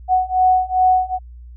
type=beating tone pair; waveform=sine; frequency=740 / 742.5 Hz; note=F#5 / F#5; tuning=0 / +6 cents; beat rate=2.5 Hz; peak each=-16 / -15 dBFS; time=0.08-1.19 s; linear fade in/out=50 ms; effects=added 60 Hz sine -35 dBFS peak until 1.56 s